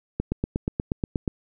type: click train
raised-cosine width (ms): 3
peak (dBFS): -11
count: 10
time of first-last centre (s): 0.2-1.278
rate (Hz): 8.35
effects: none